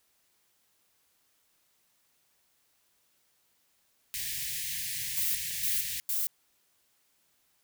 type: band-stop noise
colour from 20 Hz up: white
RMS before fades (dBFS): -35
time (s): 4.14-6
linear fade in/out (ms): 0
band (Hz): 180 to 1700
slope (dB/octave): 96
type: noise bursts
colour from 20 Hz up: violet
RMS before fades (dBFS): -30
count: 3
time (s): 5.17-6.27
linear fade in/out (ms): 2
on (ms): 180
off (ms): 280
effects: white hiss -71 dBFS RMS until 7.63 s